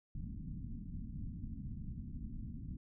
pink low-pass noise, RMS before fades -44 dBFS, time 0.15-2.77 s, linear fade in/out 2 ms, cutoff 260 Hz, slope 48 dB/octave, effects none

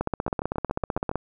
two click trains, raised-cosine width 1 ms, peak -16 / -11 dBFS, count 7 / 19, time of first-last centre 0.28-1.114 / 0.01-1.156 s, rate 7.19 / 15.7 Hz, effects none

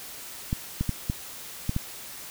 clicks, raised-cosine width 5 ms, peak -13 dBFS, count 6, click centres 0.529 / 0.81 / 0.893 / 1.099 / 1.694 / 1.764 s, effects white hiss -41 dBFS RMS until 2.3 s

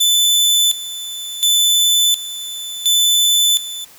sawtooth tone with tremolo, 3509 Hz, A7, 5 cents flat, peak -8 dBFS, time 0-3.85 s, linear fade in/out 10 ms, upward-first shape square, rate 0.7 Hz, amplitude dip 80%, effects white hiss -44 dBFS RMS until 3.98 s

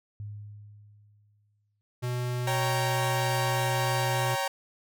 sine tone with exponential decay, 103.83 Hz, G#2, in tune, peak -34 dBFS, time 0.2-1.81 s, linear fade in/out 0 ms, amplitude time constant 350 ms
square tone, 123.47 Hz, B2, in tune, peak -29 dBFS, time 2.02-4.36 s, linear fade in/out 20 ms
sawtooth chord, G diminished, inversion second, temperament equal with one note detuned, 554.4 / 777.2 / 932.3 Hz, Db5 / G5 / Bb5, 0 / -15 / 0 cents, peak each -28 dBFS, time 2.47-4.48 s, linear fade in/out 5 ms
effects none

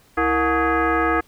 sine tone with frequency modulation, 466.2 Hz, A#4, in tune, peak -16 dBFS, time 0.17-1.21 s, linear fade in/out 10 ms, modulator 397 Hz, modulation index 3.4, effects pink hiss -55 dBFS RMS until 1.27 s

